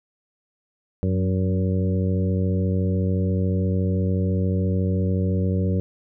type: harmonic tone with a mistuned harmonic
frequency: 94 Hz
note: F#2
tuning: 28 cents sharp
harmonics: 1 / 2 / 3 / 4 / 5 / 6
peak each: -21 / -24 / -32 / -33 / -31 / -36 dBFS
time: 1.03-5.8 s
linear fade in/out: 0 ms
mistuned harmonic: 2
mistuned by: -27 cents
effects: none